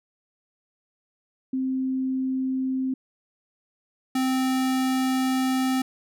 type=tone pair in turn; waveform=sine / square; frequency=261.6 / 260.3 Hz; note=C4 / C4; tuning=0 / -9 cents; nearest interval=unison; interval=9 cents; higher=first; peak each=-23 / -22 dBFS; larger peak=second; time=1.53-2.94 / 4.15-5.82 s; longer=second; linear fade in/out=5 ms; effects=none